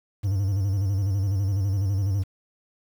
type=tone with vibrato; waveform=triangle; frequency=98 Hz; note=G2; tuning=in tune; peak=-19 dBFS; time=0.23-2.24 s; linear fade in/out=20 ms; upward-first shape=square; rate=12 Hz; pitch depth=68 cents each way; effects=8-bit